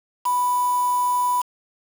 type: tone with quantisation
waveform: sine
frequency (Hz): 987.8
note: B5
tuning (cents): 0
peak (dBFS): -18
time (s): 0.25-1.42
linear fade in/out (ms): 10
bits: 5
effects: none